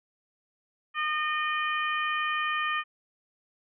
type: harmonic tone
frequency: 611 Hz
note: D#5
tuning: 32 cents flat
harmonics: 2 / 3 / 4 / 5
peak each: -29 / -31 / -34 / -37 dBFS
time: 0.94-2.84 s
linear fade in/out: 50 ms
effects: none